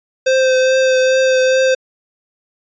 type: tone with vibrato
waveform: square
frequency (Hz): 520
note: C5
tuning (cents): -11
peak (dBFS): -11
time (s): 0.26-1.75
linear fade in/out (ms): 10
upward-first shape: triangle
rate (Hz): 2.4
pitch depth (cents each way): 19
effects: resampled to 16000 Hz